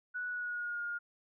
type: tone with pitch glide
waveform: sine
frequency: 1474 to 1421.3 Hz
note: F#6 to F6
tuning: -7 to +30 cents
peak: -35 dBFS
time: 0.14-0.99 s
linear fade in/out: 20 ms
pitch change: -63 cents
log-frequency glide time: 0.28-0.82 s
effects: none